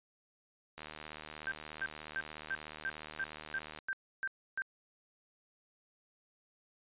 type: click train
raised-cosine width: 0.3 ms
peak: -29 dBFS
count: 232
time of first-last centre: 0.78-3.788 s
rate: 76.8 Hz
type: tone bursts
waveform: sine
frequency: 1568 Hz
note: G6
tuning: in tune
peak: -33 dBFS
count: 10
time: 1.47-4.62 s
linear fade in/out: 0 ms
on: 45 ms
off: 300 ms
effects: resampled to 8000 Hz